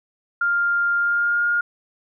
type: tone with pitch glide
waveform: sine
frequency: 1400 to 1419.5 Hz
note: F6 to F6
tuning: +4 to +28 cents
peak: -17 dBFS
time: 0.41-1.61 s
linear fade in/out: 5 ms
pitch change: +24 cents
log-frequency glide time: 0.97-1.45 s
effects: none